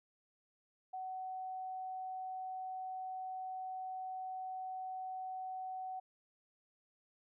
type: tone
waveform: sine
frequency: 750 Hz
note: F#5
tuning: 23 cents sharp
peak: -40 dBFS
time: 0.93-6 s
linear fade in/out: 10 ms
effects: none